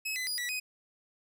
sawtooth tone with pitch steps, 2571 / 2016 / 4906 / 1948 / 2507 Hz, E7 / B6 / D#8 / B6 / D#7, -44 / +35 / -25 / -24 / +12 cents, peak -29 dBFS, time 0.05-0.6 s, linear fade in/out 10 ms, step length 110 ms, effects none

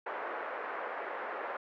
pink band-pass noise, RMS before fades -39 dBFS, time 0.06-1.57 s, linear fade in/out 5 ms, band 460 to 1800 Hz, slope 24 dB/octave, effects none

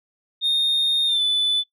sine tone with pitch glide, 3678 to 3492 Hz, A#7 to A7, -24 to -14 cents, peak -15 dBFS, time 0.41-1.64 s, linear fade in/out 50 ms, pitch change -90 cents, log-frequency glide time 1.06-1.22 s, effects noise-tail reverb RT60 0.1 s tail -17 dB re dry + tanh soft clip ceiling -16 dBFS

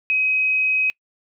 sine tone, 2532 Hz, D#7, 30 cents sharp, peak -16 dBFS, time 0.1-0.9 s, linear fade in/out 0 ms, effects noise-tail reverb RT60 0.1 s tail -25 dB re dry

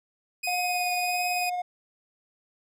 sawtooth tone with vibrato, 2500 Hz, D#7, 8 cents sharp, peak -25 dBFS, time 0.43-1.5 s, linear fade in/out 10 ms, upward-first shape triangle, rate 1.5 Hz, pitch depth 17 cents each way
triangle tone with tremolo, 718 Hz, F5, 48 cents sharp, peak -24 dBFS, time 0.47-1.62 s, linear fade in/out 5 ms, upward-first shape sine, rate 18 Hz, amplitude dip 30%
effects none

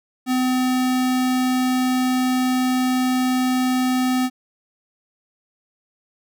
square tone, 254.9 Hz, C4, 45 cents flat, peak -18 dBFS, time 0.26-4.3 s, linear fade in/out 50 ms, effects none

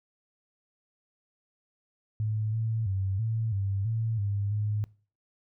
sine tone with pitch steps, 108 / 111.9 / 96.2 / 112.1 / 98.3 / 112.5 / 100.9 / 105.2 Hz, A2 / A2 / G2 / A2 / G2 / A2 / G#2 / G#2, -32 / +30 / -32 / +33 / +5 / +39 / -49 / +23 cents, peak -26 dBFS, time 2.2-4.84 s, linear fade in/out 0 ms, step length 330 ms, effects noise-tail reverb RT60 0.4 s tail -23 dB re dry

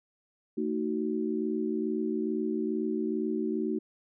sine chord, D# diminished, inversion second, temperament just, 224 / 311.1 / 373.4 Hz, A3 / D#4 / F#4, +31 / 0 / +16 cents, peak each -32 dBFS, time 0.57-3.79 s, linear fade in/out 10 ms, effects none

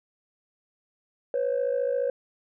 sine tone pair together, 493.7 / 548.1 Hz, B4 / C#5, -1 / -20 cents, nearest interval major second, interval 181 cents, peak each -25 dBFS, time 1.34-2.1 s, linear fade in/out 2 ms, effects tanh soft clip ceiling -19 dBFS

